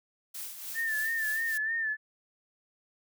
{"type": "noise with tremolo", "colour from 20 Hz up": "blue", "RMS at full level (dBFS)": -38, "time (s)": [0.34, 1.58], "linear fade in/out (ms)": 10, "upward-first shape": "triangle", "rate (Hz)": 3.4, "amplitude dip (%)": 60}
{"type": "tone with vibrato", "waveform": "sine", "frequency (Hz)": 1780, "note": "A6", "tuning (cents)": 20, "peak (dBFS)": -28, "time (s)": [0.74, 1.97], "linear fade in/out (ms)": 50, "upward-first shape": "sine", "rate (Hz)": 3.2, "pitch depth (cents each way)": 59}
{"effects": []}